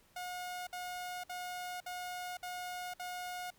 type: tone bursts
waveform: sawtooth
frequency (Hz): 721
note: F#5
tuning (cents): -45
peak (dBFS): -36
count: 6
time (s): 0.16-3.505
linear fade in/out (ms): 5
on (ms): 510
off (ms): 57
effects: pink hiss -67 dBFS RMS until 3.58 s